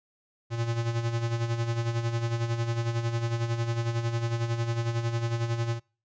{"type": "tone with tremolo", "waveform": "square", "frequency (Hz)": 116.54, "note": "A#2", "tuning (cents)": 0, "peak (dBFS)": -25, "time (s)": [0.5, 5.8], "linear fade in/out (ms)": 50, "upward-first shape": "sine", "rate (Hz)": 11, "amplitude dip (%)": 60, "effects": ["noise-tail reverb RT60 0.4 s tail -26 dB re dry", "resampled to 16000 Hz"]}